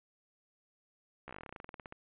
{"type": "slowing click train", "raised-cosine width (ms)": 0.5, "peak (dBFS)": -30, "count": 20, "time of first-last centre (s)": [1.28, 1.924], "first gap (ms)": 14, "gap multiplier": 1.09, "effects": ["resampled to 8000 Hz"]}